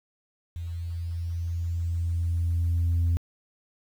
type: tone with level ramp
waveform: sine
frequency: 84.9 Hz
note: F2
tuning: 48 cents flat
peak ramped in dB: -31 to -18 dBFS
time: 0.56-3.17 s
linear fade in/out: 0 ms
effects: tanh soft clip ceiling -19 dBFS + 9-bit